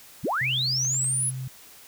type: linear sweep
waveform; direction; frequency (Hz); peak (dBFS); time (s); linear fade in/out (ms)
sine; up; 50.9 to 10720; -23; 0.23-1.31; 20
type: tone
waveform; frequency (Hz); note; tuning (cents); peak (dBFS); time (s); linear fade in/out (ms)
sine; 130; C3; -11; -30; 0.41-1.48; 5
type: clicks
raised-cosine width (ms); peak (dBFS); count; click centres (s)
0.3; -29; 3; 0.85 / 0.945 / 1.045
effects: white hiss -49 dBFS RMS until 1.87 s